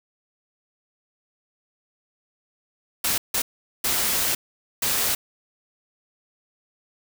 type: noise bursts at uneven times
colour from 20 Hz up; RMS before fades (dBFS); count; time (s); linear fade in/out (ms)
white; -23; 4; 3.04-3.18 / 3.34-3.42 / 3.84-4.35 / 4.82-5.15; 5
effects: none